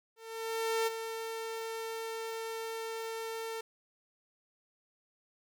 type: tone with ADSR envelope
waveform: sawtooth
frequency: 450.7 Hz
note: A4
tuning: 42 cents sharp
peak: -24 dBFS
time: 0.16-3.61 s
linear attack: 710 ms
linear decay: 22 ms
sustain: -9 dB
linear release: 5 ms
effects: none